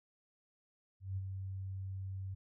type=tone with ADSR envelope; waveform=sine; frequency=95.7 Hz; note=G2; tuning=41 cents flat; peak=-34 dBFS; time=1-2.35 s; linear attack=170 ms; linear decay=36 ms; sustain=-5 dB; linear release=14 ms; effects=none